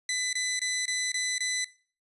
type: tone bursts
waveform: 15% pulse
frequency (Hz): 2002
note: B6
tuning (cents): +23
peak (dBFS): -21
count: 6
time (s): 0.09-1.645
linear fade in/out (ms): 2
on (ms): 240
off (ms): 23
effects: noise-tail reverb RT60 0.4 s tail -19 dB re dry + resampled to 24000 Hz